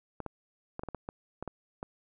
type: clicks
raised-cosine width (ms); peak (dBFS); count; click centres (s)
1; -23; 10; 0.203 / 0.263 / 0.794 / 0.835 / 0.887 / 0.947 / 1.089 / 1.426 / 1.477 / 1.829
effects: none